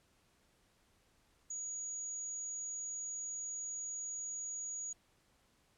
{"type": "tone", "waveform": "sine", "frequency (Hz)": 6770, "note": "G#8", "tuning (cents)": 32, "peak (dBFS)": -39, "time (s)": [1.5, 4.93], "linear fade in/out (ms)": 5, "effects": ["pink hiss -72 dBFS RMS until 5.77 s", "low-pass 11000 Hz 12 dB/octave"]}